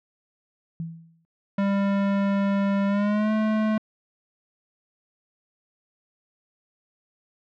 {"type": "tone with exponential decay", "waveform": "sine", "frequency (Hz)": 164.81, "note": "E3", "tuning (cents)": 0, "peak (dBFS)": -26, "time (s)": [0.8, 1.25], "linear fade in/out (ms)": 0, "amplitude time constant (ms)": 97}
{"type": "tone with pitch glide", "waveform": "square", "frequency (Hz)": [198.5, 216.5], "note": ["G3", "A3"], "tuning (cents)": [22, -28], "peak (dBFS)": -21, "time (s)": [1.58, 3.78], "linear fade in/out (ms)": 5, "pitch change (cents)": 150, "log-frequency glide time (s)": [2.87, 3.32]}
{"effects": ["low-pass 2000 Hz 12 dB/octave"]}